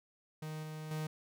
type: tone with level steps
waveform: 45% pulse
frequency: 155.3 Hz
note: D#3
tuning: 3 cents flat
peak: -40 / -42 / -36 dBFS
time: 0.42-1.07 s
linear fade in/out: 5 ms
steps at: 0.63 / 0.91 s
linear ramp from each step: 2 ms
effects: none